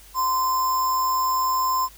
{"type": "tone with sample-and-hold", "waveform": "sine", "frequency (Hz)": 1031, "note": "C6", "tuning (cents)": -26, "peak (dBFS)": -19, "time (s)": [0.14, 1.89], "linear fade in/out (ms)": 50, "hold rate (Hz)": 6300, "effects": ["added 50 Hz sine -49 dBFS peak until 1.97 s", "white hiss -49 dBFS RMS until 1.97 s"]}